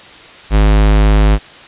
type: tone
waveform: square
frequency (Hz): 51.91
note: G#1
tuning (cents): 0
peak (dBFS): -7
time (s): 0.5-1.39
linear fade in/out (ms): 50
effects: white hiss -36 dBFS RMS until 1.67 s + resampled to 8000 Hz